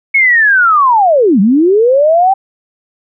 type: linear two-way sweep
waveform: sine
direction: down then up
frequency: 2217 to 182.6 to 791 Hz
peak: -5 dBFS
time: 0.14-2.34 s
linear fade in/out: 10 ms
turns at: 1.4 s
effects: none